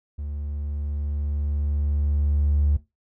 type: tone with level ramp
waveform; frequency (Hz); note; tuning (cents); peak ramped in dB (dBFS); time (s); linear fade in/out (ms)
triangle; 72.9; D2; -12; -27 to -14; 0.18-2.77; 10
effects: noise-tail reverb RT60 0.2 s tail -17 dB re dry + tanh soft clip ceiling -12 dBFS